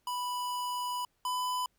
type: tone pair in turn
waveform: square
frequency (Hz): 987.8 / 999.9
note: B5 / B5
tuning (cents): 0 / +21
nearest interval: unison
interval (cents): 21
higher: second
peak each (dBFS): -33 / -31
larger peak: second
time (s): 0.07-1.05 / 1.25-1.66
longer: first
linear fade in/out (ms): 2
effects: pink hiss -75 dBFS RMS until 1.78 s